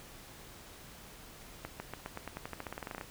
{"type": "accelerating click train", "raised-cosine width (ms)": 0.5, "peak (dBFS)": -24, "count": 19, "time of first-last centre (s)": [1.65, 3.011], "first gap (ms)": 150, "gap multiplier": 0.91, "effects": ["pink hiss -52 dBFS RMS until 3.1 s"]}